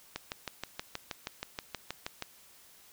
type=click train; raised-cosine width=0.2 ms; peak=-18 dBFS; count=14; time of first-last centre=0.16-2.223 s; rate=6.3 Hz; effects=white hiss -58 dBFS RMS until 2.92 s